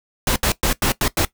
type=noise bursts at uneven times; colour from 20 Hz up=pink; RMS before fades=-18 dBFS; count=6; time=0.27-0.36 / 0.43-0.52 / 0.63-0.73 / 0.82-0.92 / 1.01-1.08 / 1.17-1.25 s; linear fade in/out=2 ms; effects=noise-tail reverb RT60 0.1 s tail -17 dB re dry

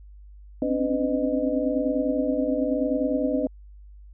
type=tone cluster; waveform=sine; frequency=260.7 / 270.2 / 291.1 / 504 / 617 Hz; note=C4 / C#4 / D4 / B4 / D#5; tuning=-6 / -44 / -15 / +35 / -15 cents; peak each=-28 dBFS; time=0.62-3.47 s; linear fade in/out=2 ms; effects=added 50 Hz sine -43 dBFS peak until 4.13 s

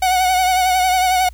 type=tone with vibrato; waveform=45% pulse; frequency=740 Hz; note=F#5; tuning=in tune; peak=-13 dBFS; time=0.02-1.29 s; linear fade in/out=5 ms; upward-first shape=sine; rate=11 Hz; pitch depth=36 cents each way; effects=added 60 Hz sine -35 dBFS peak until 1.33 s + white hiss -55 dBFS RMS until 1.33 s

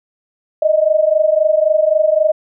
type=tone pair together; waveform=sine; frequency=609.2 / 633 Hz; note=D#5 / D#5; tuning=-37 / +30 cents; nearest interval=minor second; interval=67 cents; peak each=-13 dBFS; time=0.62-2.32 s; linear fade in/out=5 ms; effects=none

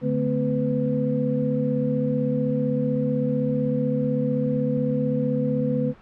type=tone cluster; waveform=sine; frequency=145.7 / 219.3 / 255.1 / 499.6 Hz; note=D3 / A3 / C4 / B4; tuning=-13 / -6 / -44 / +20 cents; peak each=-26 dBFS; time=0.01-5.94 s; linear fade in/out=50 ms; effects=pink hiss -50 dBFS RMS until 6.01 s + low-pass 2000 Hz 12 dB/octave

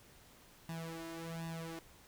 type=tone with flanger; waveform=sawtooth; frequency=164.81 Hz; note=E3; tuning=in tune; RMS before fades=-44 dBFS; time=0.69-1.79 s; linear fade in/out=0 ms; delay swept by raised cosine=1.1 to 2.9 ms; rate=1.3 Hz; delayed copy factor=+0.85; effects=pink hiss -61 dBFS RMS until 2.07 s

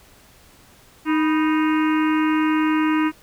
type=harmonic tone with a mistuned harmonic; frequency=310 Hz; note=D#4; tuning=6 cents flat; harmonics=1 / 3 / 4 / 5 / 6 / 7 / 8 / 9; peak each=-17 / -27 / -29 / -31 / -33 / -34 / -35 / -36 dBFS; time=1.05-3.12 s; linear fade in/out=50 ms; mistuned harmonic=3; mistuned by=+88 cents; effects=pink hiss -51 dBFS RMS until 3.22 s

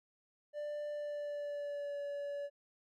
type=tone with pitch glide; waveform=triangle; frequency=591 to 571.9 Hz; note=D5 to D5; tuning=+11 to -46 cents; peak=-36 dBFS; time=0.53-2.5 s; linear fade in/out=50 ms; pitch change=-57 cents; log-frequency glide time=0.9-1.99 s; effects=none

